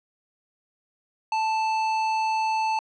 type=tone with tanh clipping; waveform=sine; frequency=880 Hz; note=A5; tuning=in tune; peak=-24 dBFS; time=1.32-2.79 s; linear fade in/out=2 ms; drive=15 dB; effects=low-pass 6000 Hz 12 dB/octave